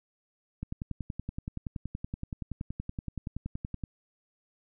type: click train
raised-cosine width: 5 ms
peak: -22 dBFS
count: 35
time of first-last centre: 0.63-3.838 s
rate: 10.6 Hz
effects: none